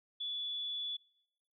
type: tone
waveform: sine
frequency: 3437 Hz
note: A7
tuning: 41 cents flat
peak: -36 dBFS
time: 0.2-0.97 s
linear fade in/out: 10 ms
effects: noise-tail reverb RT60 0.9 s tail -25 dB re dry